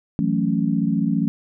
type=chord; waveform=sine; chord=F# minor seventh; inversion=third; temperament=equal; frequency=164.81 / 185 / 220 / 277.2 Hz; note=E3 / F#3 / A3 / C#4; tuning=0 / 0 / 0 / 0 cents; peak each=-24 / -23 / -22 / -24 dBFS; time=0.19-1.28 s; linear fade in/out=0 ms; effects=none